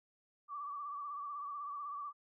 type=tone with vibrato; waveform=sine; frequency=1156 Hz; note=D6; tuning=28 cents flat; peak=-40 dBFS; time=0.48-2.13 s; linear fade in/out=50 ms; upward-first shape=sine; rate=16 Hz; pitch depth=56 cents each way; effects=none